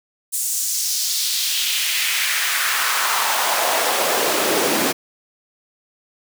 pink noise with high-pass filter sweep, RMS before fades -20 dBFS, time 0.32-4.93 s, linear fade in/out 20 ms, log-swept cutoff 8400 to 280 Hz, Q 1.8, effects none

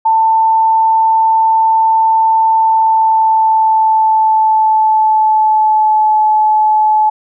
sine tone with pitch glide, 890 to 859.7 Hz, A5 to A5, +20 to -40 cents, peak -7 dBFS, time 0.05-7.1 s, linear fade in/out 10 ms, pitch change -60 cents, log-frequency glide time 2.56-6.19 s, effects none

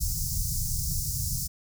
pink band-stop noise, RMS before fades -29 dBFS, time 0-1.48 s, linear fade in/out 20 ms, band 160 to 5100 Hz, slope 48 dB/octave, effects none

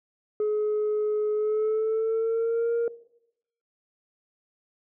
sine tone with pitch glide, 423.7 to 467.4 Hz, G#4 to A#4, +35 to +5 cents, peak -20 dBFS, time 0.4-2.88 s, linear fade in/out 2 ms, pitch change +170 cents, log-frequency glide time 1.34-2.74 s, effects noise-tail reverb RT60 0.8 s tail -20 dB re dry + tanh soft clip ceiling -21 dBFS

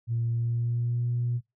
sine tone with pitch glide, 116.54 to 120.51 Hz, A#2 to B2, 0 to -42 cents, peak -24 dBFS, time 0.07-1.41 s, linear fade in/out 50 ms, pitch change +58 cents, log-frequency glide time 0.3-1.08 s, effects noise-tail reverb RT60 0.2 s tail -22 dB re dry + tanh soft clip ceiling -20 dBFS

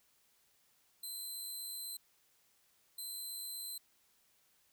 10% pulse tone bursts at uneven times, 4074 Hz, C8, 47 cents flat, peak -35 dBFS, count 2, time 1.03-1.97 / 2.98-3.78 s, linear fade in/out 5 ms, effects white hiss -72 dBFS RMS until 4.72 s

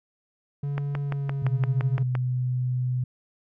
triangle tone with pitch glide, 142.2 to 138.47 Hz, C#3 to C#3, +45 to -2 cents, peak -24 dBFS, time 0.63-2.03 s, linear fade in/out 5 ms, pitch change -47 cents, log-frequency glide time 1.02-1.34 s
click train, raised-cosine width 0.5 ms, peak -16 dBFS, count 9, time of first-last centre 0.78-2.152 s, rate 5.83 Hz
sine tone, 125.9 Hz, B2, 34 cents sharp, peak -23 dBFS, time 1.42-3.04 s, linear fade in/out 5 ms
effects none

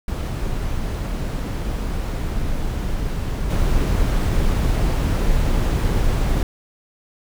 brown noise with level steps, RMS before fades -23 / -18 dBFS, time 0.08-6.43 s, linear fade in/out 2 ms, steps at 3.5 s, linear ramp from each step 5 ms, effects none

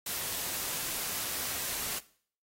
white noise, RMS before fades -35 dBFS, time 0.06-1.99 s, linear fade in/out 5 ms, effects noise-tail reverb RT60 0.5 s tail -18 dB re dry + AAC 48 kbps

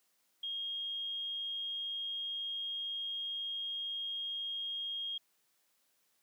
sine tone, 3249 Hz, G#7, 39 cents flat, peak -36 dBFS, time 0.43-5.18 s, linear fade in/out 5 ms, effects white hiss -75 dBFS RMS until 6.22 s + high-pass 150 Hz 12 dB/octave

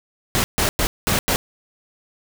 pink noise bursts at uneven times, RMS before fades -19 dBFS, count 5, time 0.35-0.44 / 0.58-0.69 / 0.79-0.87 / 1.07-1.19 / 1.28-1.36 s, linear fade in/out 0 ms, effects none

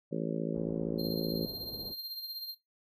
harmonic tone, 55.3 Hz, A1, 9 cents sharp, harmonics 3 / 4 / 5 / 6 / 7 / 8 / 9 / 10, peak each -37 / -38 / -39 / -40 / -40 / -41 / -42 / -42 dBFS, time 0.11-1.47 s, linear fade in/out 20 ms
white low-pass noise, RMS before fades -46 dBFS, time 0.52-1.95 s, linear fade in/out 50 ms, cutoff 510 Hz, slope 24 dB/octave
square tone with tremolo, 4186 Hz, C8, in tune, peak -36 dBFS, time 0.98-2.55 s, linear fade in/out 20 ms, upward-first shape triangle, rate 16 Hz, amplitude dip 60%
effects noise-tail reverb RT60 0.2 s tail -17 dB re dry

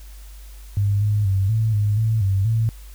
sine tone with pitch steps, 100.9 / 104.3 / 96.5 / 110.9 / 103.8 / 111.2 / 97 / 112.7 Hz, G#2 / G#2 / G2 / A2 / G#2 / A2 / G2 / A2, -49 / +8 / -27 / +14 / 0 / +19 / -18 / +42 cents, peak -16 dBFS, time 0.77-2.69 s, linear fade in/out 0 ms, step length 240 ms, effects added 50 Hz sine -37 dBFS peak until 2.94 s + white hiss -50 dBFS RMS until 2.94 s

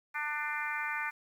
harmonic tone, 298.1 Hz, D4, 26 cents sharp, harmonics 3 / 4 / 5 / 6 / 7 / 8, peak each -40 / -41 / -38 / -39 / -39 / -41 dBFS, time 0.14-1.11 s, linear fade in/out 20 ms, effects 10-bit

